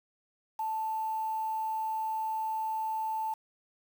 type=tone with quantisation; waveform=sine; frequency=880 Hz; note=A5; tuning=in tune; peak=-30 dBFS; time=0.59-3.34 s; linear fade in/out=5 ms; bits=8; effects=none